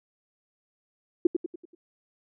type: tone with echo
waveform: sine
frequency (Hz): 345.7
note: F4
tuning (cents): -18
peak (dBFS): -14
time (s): 1.25-1.27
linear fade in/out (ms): 5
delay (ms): 96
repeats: 5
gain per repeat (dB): -7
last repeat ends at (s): 1.75
effects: none